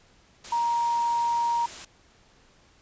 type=tone in noise; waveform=sine; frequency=940 Hz; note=A#5; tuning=14 cents sharp; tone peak=-22 dBFS; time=0.52-1.66 s; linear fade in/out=5 ms; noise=white; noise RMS=-40 dBFS; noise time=0.44-1.85 s; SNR=+15 dB; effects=pink hiss -59 dBFS RMS until 2.81 s + resampled to 16000 Hz